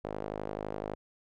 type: tone with band-pass filter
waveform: sawtooth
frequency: 51.9 Hz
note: G#1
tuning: in tune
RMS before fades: -38 dBFS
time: 0.04-0.95 s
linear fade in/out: 5 ms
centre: 550 Hz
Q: 1.5
effects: none